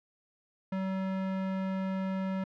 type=tone; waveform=square; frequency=190.3 Hz; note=F#3; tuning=49 cents sharp; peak=-31 dBFS; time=0.72-2.44 s; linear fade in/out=5 ms; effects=low-pass 2000 Hz 12 dB/octave